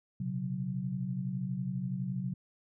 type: chord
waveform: sine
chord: B suspended second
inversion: none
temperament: equal with one note detuned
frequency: 123.47 / 135.58 / 185 Hz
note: B2 / C#3 / F#3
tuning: 0 / -38 / 0 cents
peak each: -40 / -36 / -35 dBFS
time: 0.2-2.34 s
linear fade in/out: 5 ms
effects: none